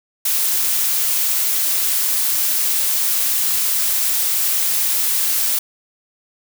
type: noise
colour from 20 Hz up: blue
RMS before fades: -18 dBFS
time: 0.25-5.59 s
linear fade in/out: 5 ms
effects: none

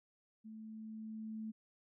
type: tone with level ramp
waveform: sine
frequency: 219 Hz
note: A3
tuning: 8 cents flat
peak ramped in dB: -48 to -40 dBFS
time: 0.44-1.52 s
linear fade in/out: 20 ms
effects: none

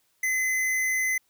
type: tone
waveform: square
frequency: 2038 Hz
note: C7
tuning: 46 cents flat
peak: -24 dBFS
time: 0.23-1.18 s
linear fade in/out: 5 ms
effects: white hiss -69 dBFS RMS until 1.29 s

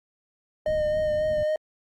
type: tone with vibrato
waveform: triangle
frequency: 613 Hz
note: D#5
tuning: 26 cents flat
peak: -20 dBFS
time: 0.66-1.56 s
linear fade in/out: 2 ms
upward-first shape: sine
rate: 3.7 Hz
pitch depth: 21 cents each way
type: low-pass noise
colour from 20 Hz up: pink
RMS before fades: -38 dBFS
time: 0.67-1.43 s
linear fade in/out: 0 ms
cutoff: 230 Hz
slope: 24 dB/octave
effects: Opus 48 kbps

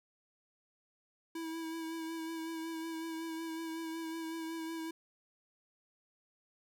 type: tone with vibrato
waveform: square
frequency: 325.9 Hz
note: E4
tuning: 20 cents flat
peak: -39 dBFS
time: 1.35-4.91 s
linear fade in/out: 5 ms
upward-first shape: sine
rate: 5.4 Hz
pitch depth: 24 cents each way
effects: none

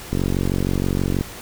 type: click train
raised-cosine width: 3 ms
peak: -8 dBFS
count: 51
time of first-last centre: 0.13-1.21 s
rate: 46.3 Hz
effects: pink hiss -36 dBFS RMS until 1.41 s

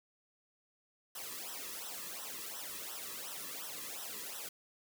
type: noise with flanger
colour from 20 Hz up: white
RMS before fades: -44 dBFS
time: 1.15-4.49 s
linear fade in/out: 5 ms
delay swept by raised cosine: 0.43 to 1.38 ms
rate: 2.8 Hz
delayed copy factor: -0.9
effects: none

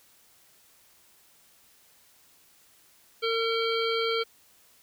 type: harmonic tone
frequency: 455.1 Hz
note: A#4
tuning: 42 cents flat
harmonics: 1 / 3 / 5 / 7 / 9 / 10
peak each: -27 / -32 / -34 / -33 / -39 / -39 dBFS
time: 3.22-4.24 s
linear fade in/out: 20 ms
effects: white hiss -60 dBFS RMS until 4.82 s

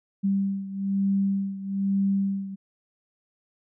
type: beating tone pair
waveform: sine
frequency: 196 / 197.1 Hz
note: G3 / G3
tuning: 0 / +10 cents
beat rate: 1.1 Hz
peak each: -24 / -28 dBFS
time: 0.23-2.56 s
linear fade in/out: 20 ms
effects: none

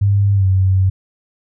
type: tone with pitch glide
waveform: sine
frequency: 100.3 to 94.67 Hz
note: G2 to F#2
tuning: +40 to +40 cents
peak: -10 dBFS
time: 0.01-0.9 s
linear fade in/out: 10 ms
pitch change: -100 cents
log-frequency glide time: 0.34-0.46 s
effects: none

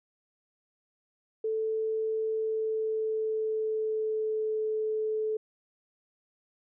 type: tone with pitch glide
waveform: sine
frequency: 440 to 433.9 Hz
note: A4 to A4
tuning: 0 to -24 cents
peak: -27 dBFS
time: 1.44-5.37 s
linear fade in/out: 5 ms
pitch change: -24 cents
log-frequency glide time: 2.33-4.59 s
effects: none

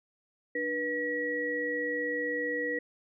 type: tone cluster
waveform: sine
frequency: 297.4 / 486.1 / 1920 Hz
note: D4 / B4 / B6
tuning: +22 / -28 / -49 cents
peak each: -37 / -33 / -32 dBFS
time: 0.55-2.79 s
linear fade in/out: 5 ms
effects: none

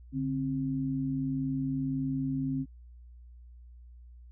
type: tone pair together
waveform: sine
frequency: 144 / 265.6 Hz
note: D3 / C4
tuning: -34 / +26 cents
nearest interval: major seventh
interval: 1060 cents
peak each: -33 / -30 dBFS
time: 0.12-2.66 s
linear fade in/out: 50 ms
effects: added 60 Hz sine -48 dBFS peak until 4.31 s

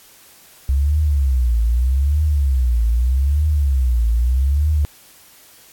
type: tone with vibrato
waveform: sine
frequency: 65.6 Hz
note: C2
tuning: 5 cents sharp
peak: -13 dBFS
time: 0.69-4.85 s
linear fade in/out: 0 ms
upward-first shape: triangle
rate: 0.81 Hz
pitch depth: 290 cents each way
effects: white hiss -47 dBFS RMS until 5.72 s + AAC 64 kbps

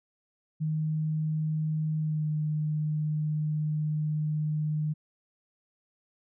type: tone with pitch glide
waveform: sine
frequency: 155.56 to 152.71 Hz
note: D#3 to D#3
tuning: 0 to -32 cents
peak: -26 dBFS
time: 0.6-4.94 s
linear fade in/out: 20 ms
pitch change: -32 cents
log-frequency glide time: 1.99-2.29 s
effects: none

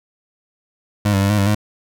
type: tone with pitch steps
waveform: 25% pulse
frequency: 103.4 / 97.8 / 99.4 / 104.8 / 98.9 / 105.2 Hz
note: G#2 / G2 / G2 / G#2 / G2 / G#2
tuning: -7 / -4 / +25 / +16 / +16 / +23 cents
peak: -10 dBFS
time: 1.05-1.548 s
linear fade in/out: 5 ms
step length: 83 ms
effects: none

